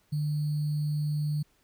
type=tone with sample-and-hold; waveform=sine; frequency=150 Hz; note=D3; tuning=37 cents sharp; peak=-26 dBFS; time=0.12-1.43 s; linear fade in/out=10 ms; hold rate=4410 Hz; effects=pink hiss -68 dBFS RMS until 1.63 s